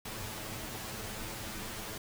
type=noise with comb filter; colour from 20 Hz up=pink; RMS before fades=-41 dBFS; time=0.05-1.98 s; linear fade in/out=5 ms; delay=9.2 ms; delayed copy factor=+0.8; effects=none